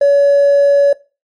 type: tone with hard clipping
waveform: triangle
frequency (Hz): 566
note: C#5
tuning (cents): +36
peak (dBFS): -6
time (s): 0.01-0.93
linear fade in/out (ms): 5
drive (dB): 2
effects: noise-tail reverb RT60 0.3 s tail -20 dB re dry + MP3 48 kbps